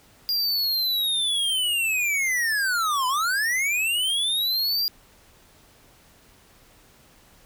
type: linear two-way sweep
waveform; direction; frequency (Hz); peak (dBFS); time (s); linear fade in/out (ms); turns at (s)
square; down then up; 4833 to 987.8 to 4833; -22; 0.29-4.88; 0; 3.07
effects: pink hiss -55 dBFS RMS until 7.45 s